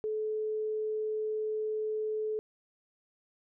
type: tone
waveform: sine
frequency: 431.5 Hz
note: A4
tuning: 34 cents flat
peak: -30 dBFS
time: 0.04-2.39 s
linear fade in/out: 0 ms
effects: none